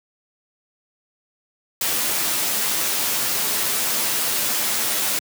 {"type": "noise with comb filter", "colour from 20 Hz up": "white", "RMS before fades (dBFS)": -22, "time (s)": [1.81, 5.19], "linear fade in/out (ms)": 2, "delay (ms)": 11, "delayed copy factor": -0.55, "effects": ["high-pass 150 Hz 12 dB/octave"]}